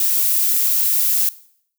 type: noise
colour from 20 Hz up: violet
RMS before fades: -17 dBFS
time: 0-1.29 s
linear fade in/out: 2 ms
effects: noise-tail reverb RT60 0.6 s tail -18 dB re dry